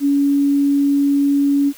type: tone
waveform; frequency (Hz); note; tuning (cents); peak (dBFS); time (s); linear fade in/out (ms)
sine; 282.1; C#4; +30; -12; 0-1.73; 50
effects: white hiss -42 dBFS RMS until 1.77 s